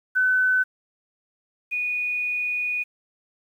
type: tone pair in turn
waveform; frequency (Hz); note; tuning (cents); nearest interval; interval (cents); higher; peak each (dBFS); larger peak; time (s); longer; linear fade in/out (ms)
sine; 1511 / 2466; F#6 / D#7; +36 / -16; minor sixth; 848; second; -17 / -23; first; 0.15-0.64 / 1.71-2.84; second; 20
effects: 9-bit